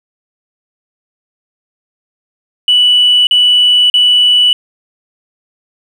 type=tone bursts; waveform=sine; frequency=2960 Hz; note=F#7; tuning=in tune; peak=-4 dBFS; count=3; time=2.68-4.53 s; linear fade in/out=2 ms; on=590 ms; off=40 ms; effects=tanh soft clip ceiling -1 dBFS + 7-bit